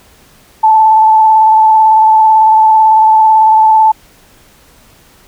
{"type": "tone with vibrato", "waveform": "sine", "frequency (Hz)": 875, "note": "A5", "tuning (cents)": -10, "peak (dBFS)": -3, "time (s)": [0.63, 3.92], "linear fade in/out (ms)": 10, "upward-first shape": "square", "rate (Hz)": 18, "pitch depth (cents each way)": 15, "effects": ["pink hiss -44 dBFS RMS until 5.27 s"]}